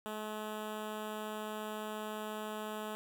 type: tone with notch filter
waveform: 10% pulse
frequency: 214.2 Hz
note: A3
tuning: 46 cents flat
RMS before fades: -41 dBFS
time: 0.06-2.95 s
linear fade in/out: 0 ms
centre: 5200 Hz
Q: 1.7
effects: 12-bit